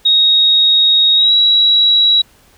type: tone with pitch glide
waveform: sine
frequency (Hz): 3760 to 3886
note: A#7 to B7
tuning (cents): +14 to -29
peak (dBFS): -7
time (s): 0.05-2.22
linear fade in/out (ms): 10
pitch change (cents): +57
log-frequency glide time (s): 1.15-1.32
effects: pink hiss -49 dBFS RMS until 2.57 s